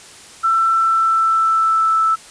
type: tone with pitch glide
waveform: sine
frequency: 1337 to 1317.1 Hz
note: E6 to E6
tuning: +24 to -2 cents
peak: -12 dBFS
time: 0.43-2.16 s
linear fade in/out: 20 ms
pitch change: -26 cents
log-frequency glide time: 0.73-1.97 s
effects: white hiss -40 dBFS RMS until 2.3 s + resampled to 22050 Hz